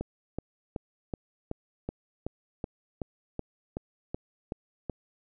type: click train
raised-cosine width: 2 ms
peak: -19 dBFS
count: 14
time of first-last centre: 0.01-4.897 s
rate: 2.66 Hz
effects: none